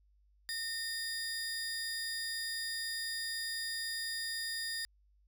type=tone pair together; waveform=35% pulse; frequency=1830 / 4886 Hz; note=A#6 / D#8; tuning=-32 / -32 cents; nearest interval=octave + perfect fourth; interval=1700 cents; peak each=-38 / -37 dBFS; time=0.49-4.85 s; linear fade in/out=0 ms; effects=added 50 Hz sine -65 dBFS peak until 5.27 s